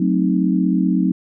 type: chord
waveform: sine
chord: F# diminished seventh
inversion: none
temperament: equal with one note detuned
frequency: 185 / 220.9 / 261.6 / 311.1 Hz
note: F#3 / A3 / C4 / Eb4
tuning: 0 / +7 / 0 / 0 cents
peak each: -17 / -23 / -20 / -21 dBFS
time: 0-1.12 s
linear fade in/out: 5 ms
effects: none